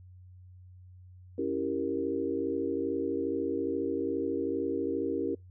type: chord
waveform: sine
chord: C# diminished seventh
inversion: none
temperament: equal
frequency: 277.2 / 329.6 / 392 / 466.2 Hz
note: C#4 / E4 / G4 / Bb4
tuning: 0 / 0 / 0 / 0 cents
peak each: -34 dBFS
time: 1.38-5.35 s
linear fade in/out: 5 ms
effects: noise-tail reverb RT60 0.2 s tail -26 dB re dry + added 91 Hz sine -49 dBFS peak until 5.5 s